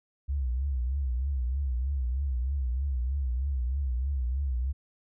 sine tone with vibrato, 65.41 Hz, C2, in tune, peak -26 dBFS, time 0.28-4.73 s, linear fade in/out 20 ms, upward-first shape triangle, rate 3.2 Hz, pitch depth 170 cents each way, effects none

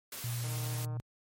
white noise, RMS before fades -42 dBFS, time 0.12-0.85 s, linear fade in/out 2 ms
sine tone, 119.3 Hz, A#2, 41 cents sharp, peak -33 dBFS, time 0.24-1 s, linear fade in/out 0 ms
click train, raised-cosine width 1 ms, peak -35 dBFS, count 82, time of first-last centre 0.44-0.969 s, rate 153 Hz
effects high-pass 60 Hz 12 dB/octave + MP3 64 kbps

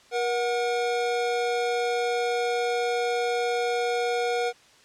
square tone pair together, 477.1 / 734 Hz, A#4 / F#5, +40 / -14 cents, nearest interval perfect fifth, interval 746 cents, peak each -26 / -29 dBFS, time 0.11-4.53 s, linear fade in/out 50 ms, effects white hiss -55 dBFS RMS until 4.84 s + low-pass 6000 Hz 12 dB/octave

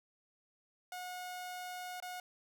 sawtooth tone with dropouts, 725 Hz, F#5, 35 cents flat, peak -38 dBFS, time 0.92-2.2 s, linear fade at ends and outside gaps 2 ms, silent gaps 2.002-2.024 s, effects none

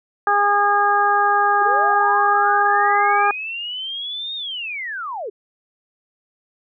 harmonic tone, 408.1 Hz, G#4, 30 cents flat, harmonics 1 / 2 / 3 / 4, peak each -25 / -17 / -18 / -21 dBFS, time 0.27-3.31 s, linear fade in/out 2 ms
sine linear two-way sweep, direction up then down, 370 to 3729 to 370 Hz, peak -25 dBFS, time 1.61-5.3 s, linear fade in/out 10 ms, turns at 4.35 s
effects none

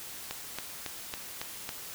click train, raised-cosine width 0.2 ms, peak -17 dBFS, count 6, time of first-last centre 0.31-1.691 s, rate 3.62 Hz, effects white hiss -43 dBFS RMS until 1.94 s

